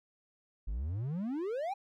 triangle exponential sweep, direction up, 46.25 to 830.6 Hz, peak -31 dBFS, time 0.67-1.74 s, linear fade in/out 10 ms, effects none

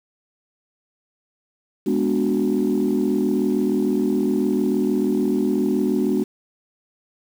sine chord, G# half-diminished seventh, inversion none, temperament equal, 207.7 / 246.9 / 293.7 / 370 Hz, G#3 / B3 / D4 / F#4, 0 / 0 / 0 / 0 cents, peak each -22 dBFS, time 1.86-6.24 s, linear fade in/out 10 ms, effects tanh soft clip ceiling -11 dBFS + 7-bit

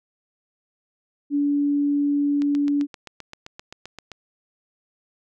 sine tone, 287.3 Hz, D4, 38 cents flat, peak -18 dBFS, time 1.3-2.87 s, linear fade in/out 50 ms
click train, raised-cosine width 0.2 ms, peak -20 dBFS, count 14, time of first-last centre 2.42-4.117 s, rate 7.66 Hz
effects none

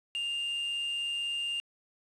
triangle tone with amplitude modulation, 2802 Hz, F7, 5 cents sharp, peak -28 dBFS, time 0.15-1.6 s, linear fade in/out 0 ms, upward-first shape sine, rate 144 Hz, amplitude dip 25%, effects resampled to 24000 Hz + 9-bit

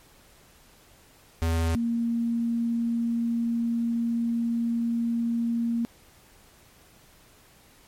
square / sine tone pair in turn, 82.41 / 233.1 Hz, E2 / A#3, 0 / 0 cents, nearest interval octave + tritone, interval 1800 cents, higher second, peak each -23 dBFS, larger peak neither, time 1.42-1.75 / 1.75-5.85 s, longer second, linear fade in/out 0 ms, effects pink hiss -56 dBFS RMS until 7.87 s + MP3 64 kbps

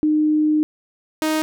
sine / sawtooth tone pair in turn, 305.5 / 312.1 Hz, D#4 / D#4, -32 / +5 cents, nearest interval unison, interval 37 cents, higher second, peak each -14 dBFS, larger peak neither, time 0.03-0.63 / 1.22-1.42 s, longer first, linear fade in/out 0 ms, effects none

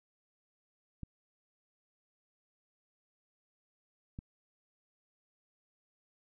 clicks, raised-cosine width 5 ms, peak -29 dBFS, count 2, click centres 1.033 / 4.189 s, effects none

